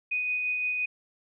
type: tone with tremolo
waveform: sine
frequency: 2489 Hz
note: D#7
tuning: in tune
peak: -25 dBFS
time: 0.11-0.86 s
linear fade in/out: 10 ms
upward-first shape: sine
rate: 5.8 Hz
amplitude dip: 25%
effects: none